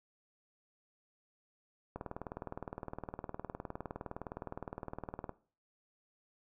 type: click train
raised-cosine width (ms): 1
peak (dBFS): -26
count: 66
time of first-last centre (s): 1.96-5.293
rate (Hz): 19.5
effects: noise-tail reverb RT60 0.4 s tail -17 dB re dry